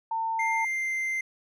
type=tone; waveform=sine; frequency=900 Hz; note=A5; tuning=39 cents sharp; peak=-26 dBFS; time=0.11-0.65 s; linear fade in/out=5 ms
type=tone with pitch glide; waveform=triangle; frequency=2103 to 2084 Hz; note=C7 to C7; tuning=+8 to -7 cents; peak=-25 dBFS; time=0.39-1.21 s; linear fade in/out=5 ms; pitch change=-15 cents; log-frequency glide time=0.57-0.94 s
effects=none